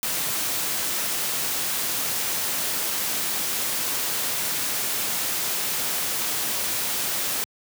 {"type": "noise", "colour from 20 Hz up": "white", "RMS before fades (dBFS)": -26, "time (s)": [0.03, 7.44], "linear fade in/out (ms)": 0, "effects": ["high-pass 100 Hz 12 dB/octave"]}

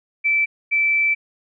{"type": "tone pair in turn", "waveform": "sine", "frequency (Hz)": [2324, 2324], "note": ["D7", "D7"], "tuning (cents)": [-19, -19], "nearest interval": "unison", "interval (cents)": 0, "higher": "neither", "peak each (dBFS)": -15, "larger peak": "neither", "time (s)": [[0.24, 0.46], [0.71, 1.15]], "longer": "second", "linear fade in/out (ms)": 20, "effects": []}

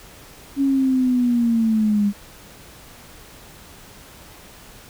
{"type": "linear sweep", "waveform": "sine", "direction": "down", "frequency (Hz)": [278.8, 200.4], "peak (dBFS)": -15, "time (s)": [0.56, 2.13], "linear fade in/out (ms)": 50, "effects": ["pink hiss -44 dBFS RMS until 4.89 s"]}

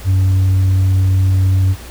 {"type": "tone with tanh clipping", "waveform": "sine", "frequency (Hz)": 94.7, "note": "F#2", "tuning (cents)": 41, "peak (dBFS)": -10, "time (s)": [0.04, 1.76], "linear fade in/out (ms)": 50, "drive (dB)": 2, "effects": ["added 60 Hz sine -32 dBFS peak until 1.9 s", "pink hiss -36 dBFS RMS until 1.9 s"]}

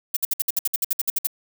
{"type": "noise bursts", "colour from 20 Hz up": "violet", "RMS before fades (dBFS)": -21, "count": 14, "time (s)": [0.14, 1.271], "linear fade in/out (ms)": 5, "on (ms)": 26, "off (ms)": 59, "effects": []}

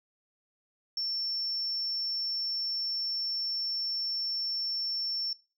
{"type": "tone", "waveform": "sine", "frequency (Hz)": 5420, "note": "E8", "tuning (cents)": 47, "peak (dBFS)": -28, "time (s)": [0.97, 5.33], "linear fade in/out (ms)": 2, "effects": ["noise-tail reverb RT60 0.4 s tail -25 dB re dry", "tanh soft clip ceiling -25 dBFS"]}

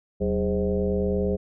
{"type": "tone with frequency modulation", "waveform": "sine", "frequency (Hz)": 299.3, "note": "D4", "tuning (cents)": 33, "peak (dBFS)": -21, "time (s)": [0.2, 1.37], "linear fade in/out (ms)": 20, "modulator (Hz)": 110, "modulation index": 2.2, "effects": []}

